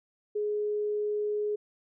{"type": "tone", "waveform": "sine", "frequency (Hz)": 418.6, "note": "G#4", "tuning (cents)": 14, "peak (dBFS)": -27, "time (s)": [0.35, 1.56], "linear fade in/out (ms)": 10, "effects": []}